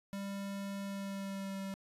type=tone with pitch glide; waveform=square; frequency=198 to 194.37 Hz; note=G3 to G3; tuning=+18 to -14 cents; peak=-39 dBFS; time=0.13-1.74 s; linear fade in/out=0 ms; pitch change=-32 cents; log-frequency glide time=0.85-1.6 s; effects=resampled to 32000 Hz